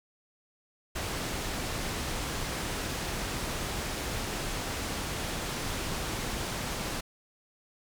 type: low-pass noise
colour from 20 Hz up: pink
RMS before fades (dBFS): -34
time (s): 0.95-7.01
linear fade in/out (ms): 10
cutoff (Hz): 10000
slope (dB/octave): 12
effects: none